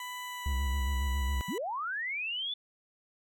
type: tone with pitch glide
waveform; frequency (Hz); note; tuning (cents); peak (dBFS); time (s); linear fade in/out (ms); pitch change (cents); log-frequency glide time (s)
20% pulse; 994 to 986.6; B5 to B5; +11 to -2; -33; 0-1.58; 2; -13; 0.24-0.47
type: tone with vibrato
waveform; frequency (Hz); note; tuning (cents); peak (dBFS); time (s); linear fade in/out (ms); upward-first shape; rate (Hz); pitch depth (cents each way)
triangle; 67; C2; +42; -26; 0.46-1.41; 0; square; 7.3; 84
type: linear sweep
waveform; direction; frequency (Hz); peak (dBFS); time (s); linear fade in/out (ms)
sine; up; 148.9 to 3520; -32; 1.48-2.54; 5
effects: none